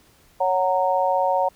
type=chord; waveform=sine; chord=F# major; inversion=second; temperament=just; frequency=555 / 740 / 925 Hz; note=C#5 / F#5 / A#5; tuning=+2 / 0 / -14 cents; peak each=-22 dBFS; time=0.4-1.49 s; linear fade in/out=10 ms; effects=pink hiss -56 dBFS RMS until 1.55 s